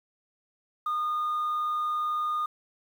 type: tone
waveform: sine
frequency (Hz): 1223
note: D#6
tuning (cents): -30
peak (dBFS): -24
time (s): 0.86-2.46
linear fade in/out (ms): 5
effects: tanh soft clip ceiling -24 dBFS + 9-bit